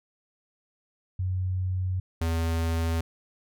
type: tone pair in turn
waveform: sine / square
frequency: 92.5 / 82.41 Hz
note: F#2 / E2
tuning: 0 / 0 cents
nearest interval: major second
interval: 200 cents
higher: first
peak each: -25 dBFS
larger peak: neither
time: 1.19-2 / 2.21-3.01 s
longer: first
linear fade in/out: 5 ms
effects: none